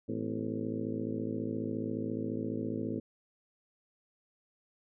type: harmonic tone with a mistuned harmonic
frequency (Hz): 54.5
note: A1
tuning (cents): -16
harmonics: 2 / 3 / 4 / 5 / 6 / 7 / 8 / 9 / 10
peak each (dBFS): -42 / -45 / -39 / -38 / -39 / -46 / -41 / -47 / -48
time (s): 0.08-3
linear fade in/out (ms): 10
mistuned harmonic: 5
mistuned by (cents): -100
effects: none